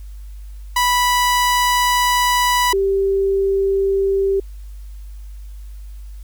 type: tone pair in turn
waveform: sawtooth / sine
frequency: 985 / 390.9 Hz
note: B5 / G4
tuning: -5 / -5 cents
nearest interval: octave + major third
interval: 1600 cents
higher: first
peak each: -10 / -14 dBFS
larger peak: first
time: 0.76-2.73 / 2.73-4.4 s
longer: first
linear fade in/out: 5 ms
effects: added 50 Hz sine -31 dBFS peak until 6.23 s + white hiss -55 dBFS RMS until 6.23 s